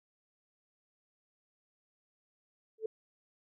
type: tone with exponential growth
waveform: sine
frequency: 440 Hz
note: A4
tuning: in tune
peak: -28 dBFS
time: 2.78-2.86 s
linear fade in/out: 5 ms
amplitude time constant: 17 ms
effects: none